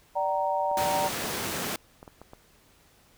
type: chord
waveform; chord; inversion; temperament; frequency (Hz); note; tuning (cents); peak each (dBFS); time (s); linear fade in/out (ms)
sine; G minor; second; equal with one note detuned; 587.3 / 764.3 / 932.3; D5 / G5 / Bb5; 0 / -44 / 0; -29 / -29 / -28; 0.15-1.09; 20
type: clicks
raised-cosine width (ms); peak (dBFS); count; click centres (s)
1; -30; 12; 0.714 / 0.809 / 1.127 / 1.16 / 1.356 / 1.606 / 1.671 / 1.742 / 2.029 / 2.078 / 2.216 / 2.334
type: high-pass noise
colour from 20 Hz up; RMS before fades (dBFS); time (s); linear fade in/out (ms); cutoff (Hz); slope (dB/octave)
pink; -32; 0.77-1.76; 2; 150; 12
effects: pink hiss -60 dBFS RMS until 3.17 s